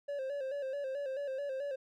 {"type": "tone with vibrato", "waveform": "triangle", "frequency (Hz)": 549, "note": "C#5", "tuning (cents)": -17, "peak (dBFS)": -33, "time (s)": [0.08, 1.76], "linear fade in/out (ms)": 10, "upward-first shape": "square", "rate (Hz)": 4.6, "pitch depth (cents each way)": 68, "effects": []}